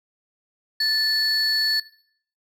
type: tone pair together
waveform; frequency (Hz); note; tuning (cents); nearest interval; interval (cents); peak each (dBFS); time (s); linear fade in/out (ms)
triangle; 1755 / 4422; A6 / C#8; -5 / -5; octave + major third; 1600; -23 / -18; 0.8-1.8; 5
effects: noise-tail reverb RT60 0.6 s tail -18 dB re dry + tanh soft clip ceiling -13 dBFS